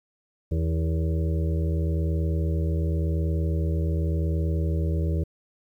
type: harmonic tone with a mistuned harmonic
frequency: 80.9 Hz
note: E2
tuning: 32 cents flat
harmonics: 1 / 2 / 4 / 5 / 6 / 7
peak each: -23 / -29 / -35 / -37 / -39 / -40 dBFS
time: 0.51-5.24 s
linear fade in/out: 10 ms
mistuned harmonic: 6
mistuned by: -45 cents
effects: 10-bit